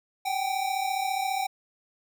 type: tone pair together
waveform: square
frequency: 763 / 797.7 Hz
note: G5 / G5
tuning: -47 / +30 cents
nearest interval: minor second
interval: 77 cents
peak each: -29 / -31 dBFS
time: 0.25-1.47 s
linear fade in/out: 10 ms
effects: none